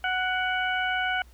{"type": "harmonic tone with a mistuned harmonic", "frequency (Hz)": 740, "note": "F#5", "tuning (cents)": 0, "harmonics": [1, 2, 3, 4], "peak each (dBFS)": [-29, -27, -33, -34], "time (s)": [0.04, 1.22], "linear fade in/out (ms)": 2, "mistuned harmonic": 3, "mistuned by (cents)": 26, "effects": ["added 60 Hz sine -50 dBFS peak until 1.33 s", "pink hiss -60 dBFS RMS until 1.33 s"]}